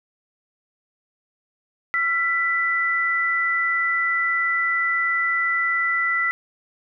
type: tone pair together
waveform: sine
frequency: 1361.5 / 1983 Hz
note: F6 / B6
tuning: -44 / +7 cents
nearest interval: perfect fifth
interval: 651 cents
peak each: -24 / -20 dBFS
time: 1.94-6.31 s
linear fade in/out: 0 ms
effects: none